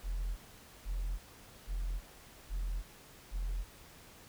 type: tone bursts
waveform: sine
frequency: 42.89 Hz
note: F1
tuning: 31 cents flat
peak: -31 dBFS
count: 5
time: 0.03-3.65 s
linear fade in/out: 50 ms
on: 340 ms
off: 480 ms
effects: tanh soft clip ceiling -31 dBFS + pink hiss -56 dBFS RMS until 4.28 s